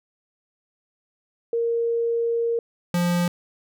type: tone pair in turn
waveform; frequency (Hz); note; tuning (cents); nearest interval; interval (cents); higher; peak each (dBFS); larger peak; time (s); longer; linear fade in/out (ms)
sine / square; 465.3 / 175.05; A#4 / F3; -3 / +4; octave + perfect fourth; 1693; first; -20; neither; 1.53-2.59 / 2.94-3.28; first; 2
effects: none